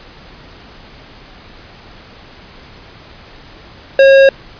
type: tone with tanh clipping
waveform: sine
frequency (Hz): 543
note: C#5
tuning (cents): -36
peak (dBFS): -5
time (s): 3.99-4.29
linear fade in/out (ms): 2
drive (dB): 15
effects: pink hiss -38 dBFS RMS until 4.59 s + resampled to 11025 Hz